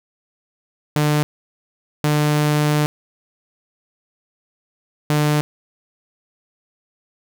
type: tone bursts at uneven times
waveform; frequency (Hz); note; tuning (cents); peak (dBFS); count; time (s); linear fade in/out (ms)
sawtooth; 149.5; D3; +31; -11; 3; 0.96-1.23 / 2.04-2.86 / 5.1-5.41; 0
effects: none